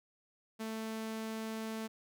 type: tone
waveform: sawtooth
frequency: 221.3 Hz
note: A3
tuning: 10 cents sharp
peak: -34 dBFS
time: 0.59-1.88 s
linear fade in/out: 20 ms
effects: none